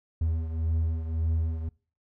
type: beating tone pair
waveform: triangle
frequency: 80.4 / 82.2 Hz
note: E2 / E2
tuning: -43 / -4 cents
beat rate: 1.8 Hz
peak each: -24 / -31 dBFS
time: 0.21-1.69 s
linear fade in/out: 5 ms
effects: noise-tail reverb RT60 0.4 s tail -24 dB re dry